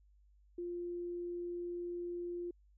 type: tone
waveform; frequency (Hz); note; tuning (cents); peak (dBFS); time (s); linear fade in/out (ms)
sine; 349.2; F4; 0; -38; 0.58-2.51; 5
effects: added 50 Hz sine -63 dBFS peak until 2.77 s